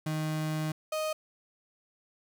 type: tone pair in turn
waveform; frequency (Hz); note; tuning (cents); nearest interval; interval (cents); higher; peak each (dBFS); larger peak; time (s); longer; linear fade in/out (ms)
35% pulse; 155.56 / 622.2; D#3 / D#5; 0 / 0; 2 octaves; 2400; second; -28; neither; 0.06-0.72 / 0.92-1.13; first; 5
effects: none

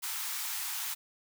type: high-pass noise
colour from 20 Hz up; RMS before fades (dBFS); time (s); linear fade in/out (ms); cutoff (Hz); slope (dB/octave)
white; -36; 0.02-0.95; 20; 790; 96
effects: none

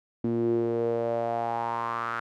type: tone with band-pass filter sweep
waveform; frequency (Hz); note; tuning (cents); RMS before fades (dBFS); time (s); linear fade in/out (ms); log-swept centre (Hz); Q
sawtooth; 116.54; A#2; 0; -28; 0.24-2.2; 5; 280 to 1400; 5.2
effects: none

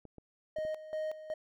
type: clicks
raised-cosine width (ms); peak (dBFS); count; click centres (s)
2; -36; 4; 0.053 / 0.183 / 0.586 / 0.651
type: tone with tremolo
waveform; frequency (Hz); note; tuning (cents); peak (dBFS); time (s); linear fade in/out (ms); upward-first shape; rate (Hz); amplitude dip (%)
triangle; 622.3; D#5; 0; -31; 0.56-1.34; 5; square; 2.7; 75
effects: none

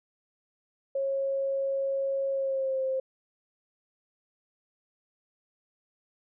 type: tone with pitch glide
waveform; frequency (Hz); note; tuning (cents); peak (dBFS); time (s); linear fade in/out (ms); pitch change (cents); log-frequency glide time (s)
sine; 545 to 527; C#5 to C5; -29 to +12; -26; 0.95-3; 5; -59; 2.31-2.82
effects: none

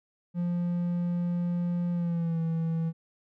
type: tone with pitch glide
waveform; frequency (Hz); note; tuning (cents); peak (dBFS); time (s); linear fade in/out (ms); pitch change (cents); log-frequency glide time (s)
triangle; 174.61 to 163.86; F3 to E3; 0 to -10; -24; 0.34-2.93; 50; -110; 1.92-2.4
effects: none

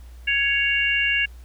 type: harmonic tone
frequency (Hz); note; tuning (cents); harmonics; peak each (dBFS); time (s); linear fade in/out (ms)
556; C#5; +5; 3 / 4 / 5; -24 / -24 / -21; 0.27-1.26; 10
effects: added 60 Hz sine -39 dBFS peak until 1.44 s + pink hiss -56 dBFS RMS until 1.44 s

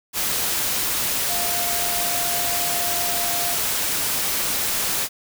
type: tone in noise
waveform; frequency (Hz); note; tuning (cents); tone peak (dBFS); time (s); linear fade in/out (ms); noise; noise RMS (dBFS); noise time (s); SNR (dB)
sine; 698.5; F5; 0; -29; 1.27-3.57; 50; white; -23; 0.13-5.09; -9
effects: none

